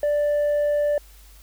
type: tone with tanh clipping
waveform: triangle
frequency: 587.3 Hz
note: D5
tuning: in tune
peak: -19 dBFS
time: 0.03-0.98 s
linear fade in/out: 2 ms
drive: 7 dB
effects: added 50 Hz sine -46 dBFS peak until 1.42 s + white hiss -53 dBFS RMS until 1.42 s

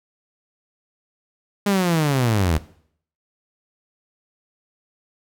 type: linear sweep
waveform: sawtooth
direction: down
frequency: 206.1 to 73.42 Hz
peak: -13 dBFS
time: 1.66-2.58 s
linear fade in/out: 5 ms
effects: noise-tail reverb RT60 0.6 s tail -18 dB re dry

